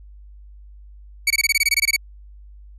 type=tone bursts; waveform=sawtooth; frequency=2253 Hz; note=C#7; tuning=28 cents sharp; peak=-11 dBFS; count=13; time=1.27-1.964 s; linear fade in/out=5 ms; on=34 ms; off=21 ms; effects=added 50 Hz sine -40 dBFS peak until 2.78 s + resampled to 32000 Hz